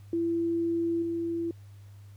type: tone with level steps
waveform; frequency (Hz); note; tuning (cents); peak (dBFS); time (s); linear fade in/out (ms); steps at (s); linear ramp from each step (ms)
sine; 335.9; E4; +33; -25 / -28; 0.13-1.51; 2; 1.02; 5
effects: added 100 Hz sine -46 dBFS peak until 2.16 s + pink hiss -64 dBFS RMS until 2.16 s